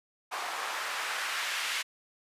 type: noise with band-pass filter sweep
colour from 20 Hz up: white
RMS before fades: -34 dBFS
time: 0.31-1.83 s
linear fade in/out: 20 ms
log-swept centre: 910 to 2200 Hz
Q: 1.2
effects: high-pass 400 Hz 12 dB/octave + resampled to 32000 Hz